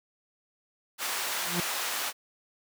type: high-pass noise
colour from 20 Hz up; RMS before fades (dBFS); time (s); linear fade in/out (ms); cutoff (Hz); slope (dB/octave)
pink; -32; 0.98-2.13; 50; 840; 12
type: tone with exponential growth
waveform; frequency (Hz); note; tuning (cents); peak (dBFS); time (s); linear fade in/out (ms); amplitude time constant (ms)
30% pulse; 174.61; F3; 0; -23; 1.38-1.6; 2; 47
effects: none